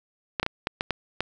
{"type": "clicks", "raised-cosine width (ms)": 0.3, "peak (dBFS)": -9, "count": 7, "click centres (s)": [0.398, 0.43, 0.464, 0.671, 0.809, 0.907, 1.206], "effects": []}